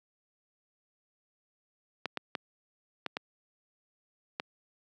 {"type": "clicks", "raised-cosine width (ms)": 0.3, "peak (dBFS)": -16, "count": 6, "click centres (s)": [2.057, 2.173, 2.352, 3.063, 3.169, 4.399], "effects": ["high-pass 200 Hz 12 dB/octave"]}